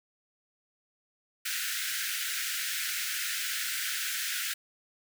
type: high-pass noise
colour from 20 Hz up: pink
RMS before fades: -33 dBFS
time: 1.45-4.54 s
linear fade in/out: 10 ms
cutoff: 1400 Hz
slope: 96 dB/octave
effects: none